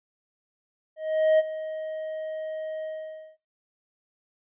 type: tone with ADSR envelope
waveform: triangle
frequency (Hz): 628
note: D#5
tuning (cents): +16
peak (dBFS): -14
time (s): 0.96-3.37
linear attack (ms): 430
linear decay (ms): 29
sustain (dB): -15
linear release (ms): 530
effects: noise-tail reverb RT60 0.2 s tail -18 dB re dry + resampled to 8000 Hz